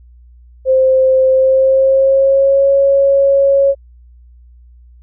sine tone with pitch glide, 523.3 to 551.9 Hz, C5 to C#5, 0 to -8 cents, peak -7 dBFS, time 0.65-3.75 s, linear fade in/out 50 ms, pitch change +92 cents, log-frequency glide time 1.29-2.7 s, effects added 60 Hz sine -39 dBFS peak until 5.02 s

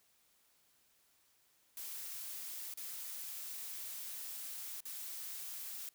blue noise with dropouts, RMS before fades -45 dBFS, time 1.77-5.89 s, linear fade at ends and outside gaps 2 ms, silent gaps 2.739-2.773 / 4.806-4.853 s, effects white hiss -72 dBFS RMS until 5.94 s

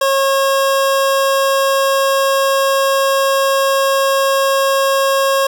25% pulse tone, 544 Hz, C#5, 33 cents flat, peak -8 dBFS, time 0.01-5.47 s, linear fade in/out 5 ms, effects none

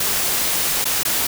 white noise with dropouts, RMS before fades -20 dBFS, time 0-1.27 s, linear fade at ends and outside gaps 5 ms, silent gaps 0.844-0.853 / 1.033-1.05 s, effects none

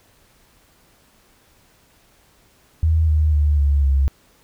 sine tone with pitch steps, 80.1 / 76.97 / 73.96 / 71.07 / 68.3 Hz, E2 / D#2 / D2 / C#2 / C#2, -49 / -18 / +13 / +44 / -25 cents, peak -13 dBFS, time 2.83-4.08 s, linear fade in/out 0 ms, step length 250 ms, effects pink hiss -56 dBFS RMS until 4.43 s

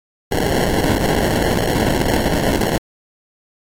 white noise with sample-and-hold, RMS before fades -17 dBFS, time 0.31-2.78 s, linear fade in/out 5 ms, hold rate 1225 Hz, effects AAC 48 kbps

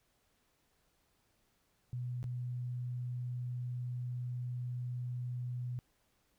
sine tone with dropouts, 123.47 Hz, B2, in tune, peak -36 dBFS, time 1.93-5.79 s, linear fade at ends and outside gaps 0 ms, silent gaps 2.229-2.241 s, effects pink hiss -75 dBFS RMS until 6.38 s

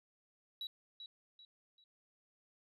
sine tone with echo, 3902 Hz, B7, 22 cents flat, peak -38 dBFS, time 0.61-0.67 s, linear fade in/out 2 ms, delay 390 ms, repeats 3, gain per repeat -9 dB, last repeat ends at 1.84 s, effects tanh soft clip ceiling -38 dBFS

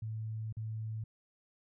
sine tone with dropouts, 110 Hz, A2, in tune, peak -36 dBFS, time 0.02-1.04 s, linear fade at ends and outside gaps 5 ms, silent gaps 0.526-0.568 s, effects none

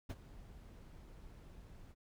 brown noise with ADSR envelope, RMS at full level -38 dBFS, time 0.09-1.95 s, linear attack 13 ms, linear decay 40 ms, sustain -17 dB, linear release 43 ms, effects none

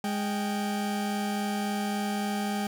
40% pulse tone pair together, 206.9 / 784 Hz, G#3 / G5, -6 / 0 cents, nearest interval octave + major seventh, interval 2306 cents, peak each -28 / -33 dBFS, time 0.04-2.67 s, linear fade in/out 2 ms, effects none

